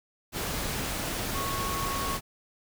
sine tone in noise, 1103 Hz, C#6, 9 cents flat, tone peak -32 dBFS, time 1.33-2.19 s, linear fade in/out 50 ms, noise pink, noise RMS -32 dBFS, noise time 0.32-2.21 s, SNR -3 dB, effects none

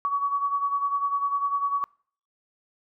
sine beating tone pair, 1128 / 1138 Hz, C#6 / C#6, +30 / +45 cents, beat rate 10 Hz, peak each -24 / -30 dBFS, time 0.05-1.84 s, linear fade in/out 0 ms, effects noise-tail reverb RT60 0.5 s tail -26 dB re dry

